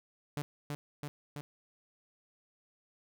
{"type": "tone with echo", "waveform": "sawtooth", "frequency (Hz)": 146.3, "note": "D3", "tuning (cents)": -6, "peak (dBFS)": -30, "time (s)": [0.37, 0.42], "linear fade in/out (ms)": 0, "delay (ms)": 330, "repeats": 3, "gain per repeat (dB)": -2, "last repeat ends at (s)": 1.41, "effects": []}